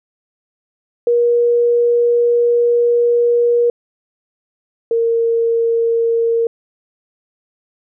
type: tone pair in turn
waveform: sine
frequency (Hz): 476.4 / 461.2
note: A#4 / A#4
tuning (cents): +38 / -19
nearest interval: minor second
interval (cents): 57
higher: first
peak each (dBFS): -10 / -12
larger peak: first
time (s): 1.07-3.7 / 4.91-6.47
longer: first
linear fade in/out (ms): 2
effects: none